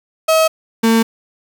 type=tone pair in turn; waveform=35% pulse; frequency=640 / 226.3 Hz; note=D#5 / A3; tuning=+49 / +49 cents; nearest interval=octave + tritone; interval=1800 cents; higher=first; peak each=-8 dBFS; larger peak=neither; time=0.28-0.48 / 0.83-1.03 s; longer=neither; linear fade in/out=10 ms; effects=7-bit